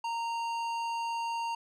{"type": "tone with tanh clipping", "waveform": "sine", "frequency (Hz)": 926, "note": "A#5", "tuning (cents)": -12, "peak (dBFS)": -33, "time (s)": [0.04, 1.55], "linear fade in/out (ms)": 5, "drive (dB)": 14, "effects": []}